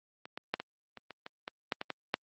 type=clicks; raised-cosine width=0.3 ms; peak=-29 / -22 / -13 / -20 / -29 / -28 / -26 / -21 / -13 / -19 / -18 / -11 dBFS; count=12; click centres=0.255 / 0.375 / 0.54 / 0.6 / 0.973 / 1.107 / 1.264 / 1.479 / 1.722 / 1.814 / 1.903 / 2.141 s; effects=high-pass 200 Hz 12 dB/octave + Opus 48 kbps